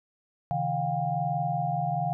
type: tone cluster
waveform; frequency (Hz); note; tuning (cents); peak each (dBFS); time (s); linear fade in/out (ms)
sine; 136.5 / 157.6 / 710 / 795; C#3 / D#3 / F5 / G5; -26 / +23 / +28 / +24; -33 / -32 / -28 / -34; 0.51-2.13; 0
effects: none